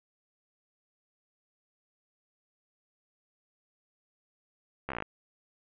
slowing click train, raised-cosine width 0.5 ms, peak -19 dBFS, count 9, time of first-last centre 4.89-5.024 s, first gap 14 ms, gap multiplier 1.05, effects resampled to 8000 Hz + 10-bit

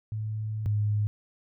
sine tone pair in turn, 108.1 / 104.78 Hz, A2 / G#2, -30 / +16 cents, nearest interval minor second, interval 54 cents, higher first, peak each -29 / -23 dBFS, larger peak second, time 0.12-0.66 / 0.66-1.07 s, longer first, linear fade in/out 0 ms, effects none

